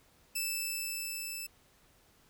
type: tone with level ramp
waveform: 10% pulse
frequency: 2637 Hz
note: E7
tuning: in tune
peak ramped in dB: -23 to -30 dBFS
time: 0.35-1.47 s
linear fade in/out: 10 ms
effects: pink hiss -65 dBFS RMS until 2.29 s